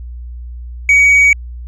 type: tone with tanh clipping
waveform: sine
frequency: 2258 Hz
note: C#7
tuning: 31 cents sharp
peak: -6 dBFS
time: 0.89-1.33 s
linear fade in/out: 2 ms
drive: 2 dB
effects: added 60 Hz sine -25 dBFS peak until 1.67 s